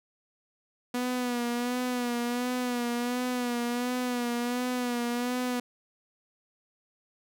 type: tone with vibrato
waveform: sawtooth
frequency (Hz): 244.4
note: B3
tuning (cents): -18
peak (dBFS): -24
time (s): 0.94-5.6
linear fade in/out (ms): 5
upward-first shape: sine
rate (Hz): 1.4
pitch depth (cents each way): 43
effects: none